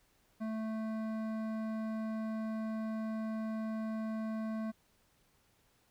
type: tone with hard clipping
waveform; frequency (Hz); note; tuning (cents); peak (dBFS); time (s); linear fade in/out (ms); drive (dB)
sine; 220; A3; 0; -37; 0.4-4.72; 20; 13
effects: pink hiss -71 dBFS RMS until 5.9 s